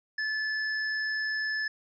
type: tone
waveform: square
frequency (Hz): 1734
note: A6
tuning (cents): -26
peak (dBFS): -29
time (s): 0.18-1.68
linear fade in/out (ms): 5
effects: resampled to 16000 Hz